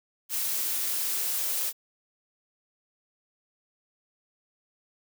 blue noise with high-pass filter sweep, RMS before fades -29 dBFS, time 0.29-1.73 s, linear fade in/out 50 ms, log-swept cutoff 240 to 470 Hz, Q 2.6, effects none

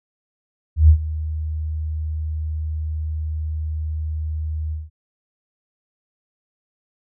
sine tone with ADSR envelope, 77.78 Hz, D#2, in tune, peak -5 dBFS, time 0.76-4.9 s, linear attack 130 ms, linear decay 83 ms, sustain -17 dB, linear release 180 ms, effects none

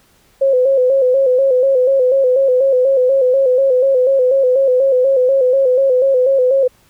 sine tone with vibrato, 523.3 Hz, C5, in tune, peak -9 dBFS, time 0.41-6.68 s, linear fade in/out 10 ms, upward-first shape square, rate 4.1 Hz, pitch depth 64 cents each way, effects pink hiss -53 dBFS RMS until 6.89 s

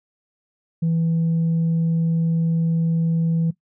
sine tone, 164.81 Hz, E3, in tune, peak -15 dBFS, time 0.82-3.51 s, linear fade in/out 10 ms, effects noise-tail reverb RT60 0.1 s tail -18 dB re dry + tanh soft clip ceiling -15 dBFS

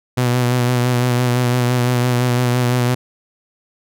sawtooth tone with vibrato, 123.47 Hz, B2, in tune, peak -10 dBFS, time 0.17-2.95 s, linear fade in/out 10 ms, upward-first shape sine, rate 5.9 Hz, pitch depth 31 cents each way, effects none

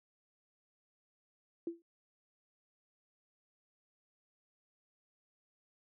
sine tone with exponential decay, 337.3 Hz, E4, 40 cents sharp, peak -31 dBFS, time 1.67-1.82 s, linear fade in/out 2 ms, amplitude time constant 31 ms, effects high-pass 200 Hz 12 dB/octave

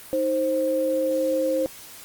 sine tone pair together, 313 / 526.8 Hz, D#4 / C5, +10 / +12 cents, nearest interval major sixth, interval 902 cents, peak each -27 / -21 dBFS, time 0.13-1.66 s, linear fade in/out 0 ms, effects white hiss -43 dBFS RMS until 2.04 s + Opus 32 kbps

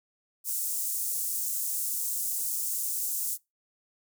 pink high-pass noise, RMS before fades -31 dBFS, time 0.44-3.38 s, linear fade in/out 50 ms, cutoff 7600 Hz, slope 24 dB/octave, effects noise-tail reverb RT60 0.2 s tail -22 dB re dry

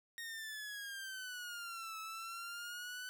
sawtooth exponential two-way sweep, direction down then up, 1864.7 to 1300 to 1505 Hz, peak -40 dBFS, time 0.18-3.09 s, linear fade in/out 0 ms, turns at 1.99 s, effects none

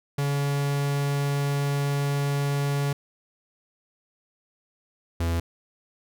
45% pulse tone pair in turn, 141.7 / 83.99 Hz, C#3 / E2, +38 / +33 cents, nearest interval major sixth, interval 905 cents, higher first, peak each -23 dBFS, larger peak neither, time 0.18-2.93 / 5.2-5.4 s, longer first, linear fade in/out 5 ms, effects none

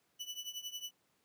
30% pulse tone with tremolo, 2971 Hz, F#7, 6 cents sharp, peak -35 dBFS, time 0.19-0.91 s, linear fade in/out 20 ms, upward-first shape triangle, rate 11 Hz, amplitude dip 90%, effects pink hiss -75 dBFS RMS until 1.24 s + high-pass 150 Hz 12 dB/octave

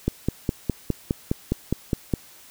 click train, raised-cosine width 3 ms, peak -8 dBFS, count 11, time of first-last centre 0.08-2.138 s, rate 4.86 Hz, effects white hiss -49 dBFS RMS until 2.5 s

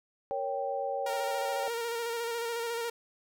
sine chord, G diminished, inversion first, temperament equal, 466.2 / 554.4 / 784 Hz, Bb4 / Db5 / G5, 0 / 0 / 0 cents, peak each -38 / -33 / -34 dBFS, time 0.31-1.68 s, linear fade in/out 0 ms
sawtooth tone with vibrato, 466.2 Hz, A#4, in tune, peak -28 dBFS, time 1.06-2.9 s, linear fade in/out 5 ms, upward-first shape square, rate 14 Hz, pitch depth 25 cents each way
effects none

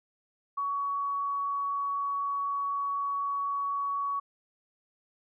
sine tone, 1124 Hz, C#6, 24 cents sharp, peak -28 dBFS, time 0.57-4.2 s, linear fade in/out 10 ms, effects none

